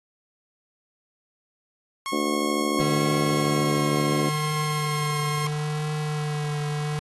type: tone with pitch glide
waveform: sawtooth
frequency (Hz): 1089 to 1069.7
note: C#6 to C6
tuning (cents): -31 to +38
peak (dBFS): -24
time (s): 2.06-5.47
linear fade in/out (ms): 0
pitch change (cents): -31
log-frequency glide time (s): 3.6-4.41
type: harmonic tone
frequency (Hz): 73.42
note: D2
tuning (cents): 0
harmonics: 3 / 4 / 5 / 6 / 7 / 8 / 9 / 10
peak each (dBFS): -30 / -27 / -29 / -38 / -32 / -37 / -42 / -42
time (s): 2.12-4.29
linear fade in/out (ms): 5
type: tone with vibrato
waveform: square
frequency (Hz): 150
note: D3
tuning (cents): +37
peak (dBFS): -26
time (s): 2.8-6.99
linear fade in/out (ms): 0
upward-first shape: triangle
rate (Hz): 0.72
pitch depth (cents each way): 25
effects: AAC 32 kbps